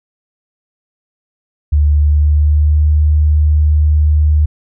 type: tone with pitch glide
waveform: sine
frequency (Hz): 73.8 to 75.7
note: D2 to D#2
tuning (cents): +9 to -47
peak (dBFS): -7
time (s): 1.72-4.46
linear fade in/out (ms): 10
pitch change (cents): +44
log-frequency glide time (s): 1.9-2.88
effects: none